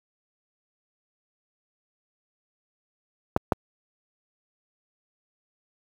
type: clicks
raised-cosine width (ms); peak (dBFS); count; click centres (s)
1; -5; 2; 3.364 / 3.522
effects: high-pass 60 Hz 12 dB/octave + 7-bit